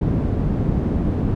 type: low-pass noise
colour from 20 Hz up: white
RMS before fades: -20 dBFS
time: 0.01-1.35 s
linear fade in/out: 10 ms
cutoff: 200 Hz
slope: 12 dB/octave
effects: none